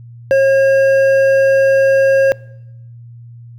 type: tone with hard clipping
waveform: sine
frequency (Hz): 541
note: C#5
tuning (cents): -42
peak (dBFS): -9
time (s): 0.31-2.32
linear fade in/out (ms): 0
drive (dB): 7
effects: noise-tail reverb RT60 0.9 s tail -24 dB re dry + added 118 Hz sine -33 dBFS peak until 3.58 s